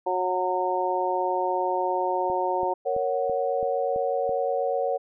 harmonic tone, 183 Hz, F#3, 19 cents flat, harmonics 2 / 3 / 4 / 5, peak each -29 / -29 / -28 / -27 dBFS, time 0.06-2.74 s, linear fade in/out 10 ms
click train, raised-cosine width 2 ms, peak -26 dBFS, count 7, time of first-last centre 2.3-4.293 s, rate 3.01 Hz
sine chord, F# major, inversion first, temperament equal, 466.2 / 554.4 / 740 Hz, A#4 / C#5 / F#5, 0 / 0 / 0 cents, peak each -28 / -26 / -28 dBFS, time 2.85-4.98 s, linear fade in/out 20 ms
effects none

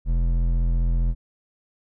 sine tone with hard clipping, 42.35 Hz, E1, 48 cents sharp, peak -20 dBFS, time 0.05-1.15 s, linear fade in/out 50 ms, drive 9 dB, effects none

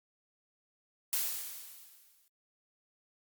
blue noise with exponential decay, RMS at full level -30 dBFS, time 1.13-2.28 s, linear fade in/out 0 ms, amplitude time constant 250 ms, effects Opus 48 kbps

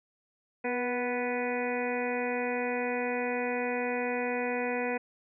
harmonic tone with a mistuned harmonic, 246.9 Hz, B3, in tune, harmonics 1 / 2 / 3 / 4 / 6 / 7 / 8 / 9 / 10, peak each -35 / -32 / -37 / -41 / -42 / -43 / -39 / -45 / -39 dBFS, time 0.64-4.98 s, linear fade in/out 10 ms, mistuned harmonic 2, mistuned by -25 cents, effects none

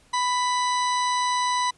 harmonic tone, 992 Hz, B5, 7 cents sharp, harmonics 1 / 2 / 3 / 4 / 5 / 6 / 8 / 9, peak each -22 / -31 / -39 / -31 / -42 / -35 / -43 / -42 dBFS, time 0.13-1.71 s, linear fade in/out 10 ms, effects pink hiss -58 dBFS RMS until 1.77 s + resampled to 24000 Hz

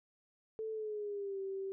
sine tone with pitch glide, 440 to 387.5 Hz, A4 to G4, 0 to -20 cents, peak -37 dBFS, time 0.59-1.72 s, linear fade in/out 0 ms, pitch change -220 cents, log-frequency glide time 0.72-1.4 s, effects none

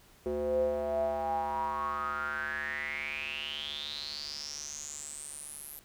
square tone with band-pass filter sweep, 73.42 Hz, D2, in tune, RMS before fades -35 dBFS, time 0.26-5.79 s, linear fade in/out 0 ms, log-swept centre 420 to 12000 Hz, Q 9.9, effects pink hiss -60 dBFS RMS until 5.84 s

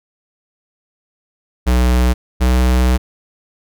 square tone pair in turn, 61.74 / 62.67 Hz, B1 / B1, 0 / +26 cents, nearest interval unison, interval 26 cents, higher second, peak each -11 dBFS, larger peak neither, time 1.66-2.14 / 2.4-2.98 s, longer second, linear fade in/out 20 ms, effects none

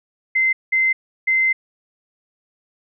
sine tone bursts at uneven times, 2071 Hz, C7, 18 cents flat, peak -14 dBFS, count 3, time 0.35-0.53 / 0.72-0.93 / 1.27-1.53 s, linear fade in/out 10 ms, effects none

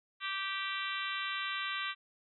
harmonic tone, 390 Hz, G4, 9 cents flat, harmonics 3 / 4 / 5 / 6 / 7 / 8 / 9 / 10, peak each -40 / -41 / -42 / -43 / -43 / -44 / -45 / -45 dBFS, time 0.2-1.95 s, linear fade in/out 50 ms, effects none

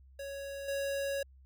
square tone with level steps, 555 Hz, C#5, 2 cents sharp, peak -40 / -33 dBFS, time 0.19-1.23 s, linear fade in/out 5 ms, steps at 0.68 s, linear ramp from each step 5 ms, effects added 66 Hz sine -55 dBFS peak until 1.45 s

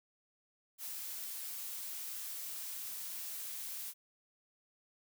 blue noise, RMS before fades -43 dBFS, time 0.78-3.94 s, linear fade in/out 50 ms, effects none

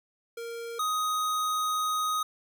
square tone pair in turn, 465.1 / 1251.7 Hz, A#4 / D#6, -4 / +10 cents, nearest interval octave + perfect fourth, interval 1714 cents, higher second, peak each -36 / -27 dBFS, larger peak second, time 0.37-0.79 / 0.79-2.23 s, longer second, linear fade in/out 5 ms, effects none

